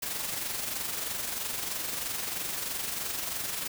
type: noise with amplitude modulation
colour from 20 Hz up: white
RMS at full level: -32 dBFS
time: 0.02-3.68 s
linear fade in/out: 10 ms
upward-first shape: sine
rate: 23.1 Hz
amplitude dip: 45%
effects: none